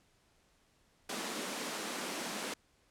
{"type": "high-pass noise", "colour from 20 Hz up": "pink", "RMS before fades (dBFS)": -39, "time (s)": [1.09, 2.54], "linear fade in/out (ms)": 5, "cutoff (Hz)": 190, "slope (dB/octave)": 48, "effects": ["pink hiss -70 dBFS RMS until 2.9 s", "low-pass 10000 Hz 12 dB/octave"]}